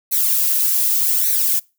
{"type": "noise with flanger", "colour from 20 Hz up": "violet", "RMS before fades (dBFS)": -17, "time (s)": [0.11, 1.6], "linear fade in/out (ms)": 20, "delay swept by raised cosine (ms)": [0.49, 3.09], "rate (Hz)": 0.85, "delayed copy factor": 0.8, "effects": ["noise-tail reverb RT60 0.3 s tail -25 dB re dry"]}